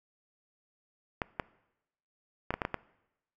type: clicks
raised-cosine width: 0.5 ms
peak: -15 dBFS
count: 7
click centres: 1.218 / 1.398 / 2.506 / 2.54 / 2.618 / 2.651 / 2.743 s
effects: noise-tail reverb RT60 0.9 s tail -21 dB re dry